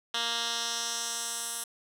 10% pulse tone with band-pass filter sweep, 233.1 Hz, A#3, in tune, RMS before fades -33 dBFS, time 0.14-1.64 s, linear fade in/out 5 ms, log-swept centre 3500 to 10000 Hz, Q 1.6, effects none

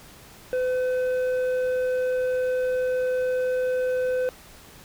sine tone with tanh clipping, 507 Hz, B4, 45 cents sharp, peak -23 dBFS, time 0.53-4.29 s, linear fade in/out 0 ms, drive 7 dB, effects pink hiss -48 dBFS RMS until 4.84 s

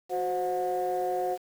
sine tone cluster, 367.3 / 523 / 725 Hz, F#4 / C5 / F#5, -13 / -1 / -35 cents, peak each -30 / -31 / -28 dBFS, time 0.09-1.38 s, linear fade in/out 50 ms, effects tanh soft clip ceiling -21 dBFS + 8-bit

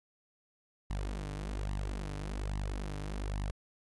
sawtooth tone with flanger, 49.83 Hz, G1, 29 cents sharp, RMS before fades -37 dBFS, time 0.9-3.51 s, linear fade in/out 0 ms, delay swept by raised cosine 1 to 6.9 ms, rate 1.2 Hz, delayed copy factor +0.8, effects resampled to 24000 Hz

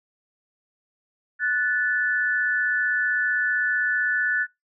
sine tone pair together, 1480 / 1744.4 Hz, F#6 / A6, 0 / -15 cents, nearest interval minor third, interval 285 cents, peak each -23 dBFS, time 1.39-4.47 s, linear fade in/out 50 ms, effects noise-tail reverb RT60 0.2 s tail -23 dB re dry

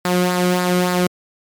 sawtooth tone with flanger, 179.8 Hz, F#3, 49 cents flat, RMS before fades -17 dBFS, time 0.05-1.07 s, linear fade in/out 2 ms, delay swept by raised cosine 0.32 to 1.17 ms, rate 3.5 Hz, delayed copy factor -0.5, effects MP3 96 kbps

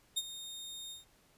sawtooth tone with ADSR envelope, 3685 Hz, A#7, 21 cents flat, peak -26 dBFS, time 0.16-1.05 s, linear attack 16 ms, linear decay 40 ms, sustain -14 dB, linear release 140 ms, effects pink hiss -67 dBFS RMS until 1.37 s + resampled to 32000 Hz

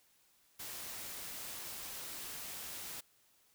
white noise, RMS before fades -45 dBFS, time 0.59-3.01 s, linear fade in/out 10 ms, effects white hiss -70 dBFS RMS until 3.54 s

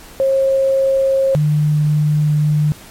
sine tone pair in turn, 538 / 150.32 Hz, C5 / D3, +48 / +41 cents, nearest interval octave + minor seventh, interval 2207 cents, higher first, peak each -11 dBFS, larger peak neither, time 0.2-1.35 / 1.35-2.72 s, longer second, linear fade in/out 0 ms, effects pink hiss -39 dBFS RMS until 2.9 s + MP3 64 kbps

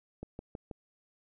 click train, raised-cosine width 2 ms, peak -27 dBFS, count 4, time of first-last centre 0.23-0.712 s, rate 6.22 Hz, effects none

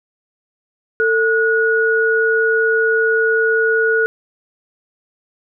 sine tone pair together, 447.4 / 1455.3 Hz, A4 / F#6, +29 / -29 cents, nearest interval octave + minor sixth, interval 2042 cents, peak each -15 dBFS, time 1-4.06 s, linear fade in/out 0 ms, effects none

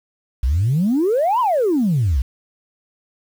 sine exponential two-way sweep, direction up then down, 57.1 to 1046.5 to 57.1 Hz, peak -13 dBFS, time 0.43-2.22 s, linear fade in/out 5 ms, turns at 1.4 s, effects tanh soft clip ceiling -11 dBFS + 7-bit

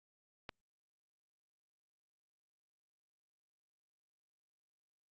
click, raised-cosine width 0.3 ms, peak -27 dBFS, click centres 0.492 s, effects Opus 48 kbps

